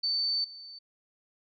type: tone with level steps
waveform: sine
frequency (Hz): 4539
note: C#8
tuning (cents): +40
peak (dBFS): -26 / -43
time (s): 0.03-0.79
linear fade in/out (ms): 10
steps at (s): 0.44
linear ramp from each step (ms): 5
effects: none